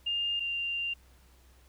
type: tone pair in turn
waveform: sine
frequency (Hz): 2812 / 2785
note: F7 / F7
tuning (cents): +11 / -5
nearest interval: unison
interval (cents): 16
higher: first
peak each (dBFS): -28 / -30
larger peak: first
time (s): 0.06-0.4 / 0.4-0.94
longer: second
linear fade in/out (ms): 10
effects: added 63 Hz sine -58 dBFS peak until 1.68 s + pink hiss -64 dBFS RMS until 1.68 s